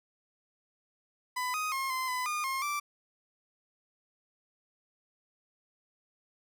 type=tone with pitch steps; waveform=30% pulse; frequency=1001 / 1250 / 1071 / 1035 / 1006 / 1217 / 1069 / 1170 Hz; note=B5 / D#6 / C6 / C6 / B5 / D#6 / C6 / D6; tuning=+23 / +8 / +40 / -19 / +32 / -39 / +37 / -7 cents; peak=-28 dBFS; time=1.36-2.8 s; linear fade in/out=10 ms; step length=180 ms; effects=none